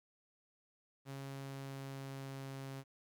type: tone with pitch glide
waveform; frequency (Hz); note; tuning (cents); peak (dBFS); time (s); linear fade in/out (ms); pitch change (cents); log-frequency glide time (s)
sawtooth; 136.9 to 135.41; C#3 to C#3; -21 to -40; -40; 1.05-2.84; 50; -19; 1.28-2.64
effects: 12-bit